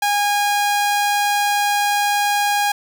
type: tone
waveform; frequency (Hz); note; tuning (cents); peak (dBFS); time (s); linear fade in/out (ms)
sawtooth; 819; G#5; -24; -12; 0.02-2.72; 5
effects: none